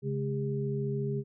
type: tone cluster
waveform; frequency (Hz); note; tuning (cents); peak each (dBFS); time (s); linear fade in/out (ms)
sine; 137.9 / 212 / 403.4; C#3 / G#3 / G4; -9 / +36 / +50; -31 / -37 / -34; 0.02-1.24; 50
effects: none